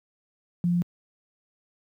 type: tone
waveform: sine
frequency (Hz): 174.61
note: F3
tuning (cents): 0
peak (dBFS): -20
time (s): 0.64-0.82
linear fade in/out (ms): 0
effects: high-pass 100 Hz 12 dB/octave + 10-bit